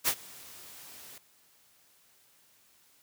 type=noise with ADSR envelope; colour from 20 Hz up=white; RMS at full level=-25 dBFS; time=0.04-1.18 s; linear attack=38 ms; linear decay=67 ms; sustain=-24 dB; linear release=3 ms; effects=white hiss -64 dBFS RMS until 3.02 s + high-pass 60 Hz 12 dB/octave